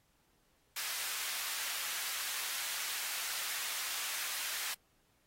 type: high-pass noise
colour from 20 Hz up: pink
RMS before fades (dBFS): -39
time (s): 0.76-4.74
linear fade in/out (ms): 5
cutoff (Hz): 1600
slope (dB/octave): 12
effects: pink hiss -73 dBFS RMS until 5.26 s + AAC 48 kbps